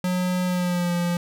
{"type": "tone with pitch glide", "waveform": "square", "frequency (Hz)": [181.5, 174.21], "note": ["F#3", "F3"], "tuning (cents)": [-33, -4], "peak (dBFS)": -22, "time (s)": [0.04, 1.17], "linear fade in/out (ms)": 2, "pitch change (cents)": -71, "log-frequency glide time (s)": [0.46, 0.93], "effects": []}